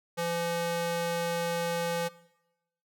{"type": "tone with high-pass filter", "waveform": "square", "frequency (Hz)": 170, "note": "F3", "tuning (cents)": -46, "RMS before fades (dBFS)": -31, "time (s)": [0.17, 2.09], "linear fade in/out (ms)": 20, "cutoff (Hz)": 380, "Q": 1.1, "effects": ["noise-tail reverb RT60 0.9 s tail -20 dB re dry"]}